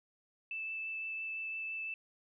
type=tone with vibrato; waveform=sine; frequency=2637 Hz; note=E7; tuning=in tune; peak=-37 dBFS; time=0.51-1.94 s; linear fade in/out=2 ms; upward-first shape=triangle; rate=5.9 Hz; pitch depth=8 cents each way; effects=none